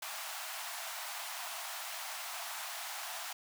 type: high-pass noise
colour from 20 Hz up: pink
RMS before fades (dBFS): -42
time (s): 0.02-3.33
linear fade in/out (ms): 5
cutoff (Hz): 640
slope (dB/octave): 96
effects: none